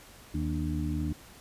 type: harmonic tone with a mistuned harmonic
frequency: 78.3 Hz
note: D#2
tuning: 11 cents sharp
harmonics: 1 / 2 / 3 / 4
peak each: -32 / -34 / -37 / -34 dBFS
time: 0.34-1.13 s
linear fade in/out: 5 ms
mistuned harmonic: 4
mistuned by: -84 cents
effects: pink hiss -52 dBFS RMS until 1.4 s + resampled to 32000 Hz